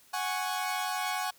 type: chord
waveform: sawtooth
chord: F# suspended second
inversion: none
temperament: equal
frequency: 740 / 830.6 / 1108.7 Hz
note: F#5 / G#5 / C#6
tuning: 0 / 0 / 0 cents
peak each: -30 / -31 / -32 dBFS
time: 0.13-1.31 s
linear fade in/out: 10 ms
effects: white hiss -60 dBFS RMS until 1.38 s